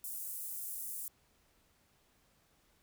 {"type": "high-pass noise", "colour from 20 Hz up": "pink", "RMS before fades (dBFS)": -42, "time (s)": [0.04, 1.08], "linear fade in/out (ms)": 2, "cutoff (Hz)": 9300, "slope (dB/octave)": 24, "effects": ["pink hiss -71 dBFS RMS until 2.82 s"]}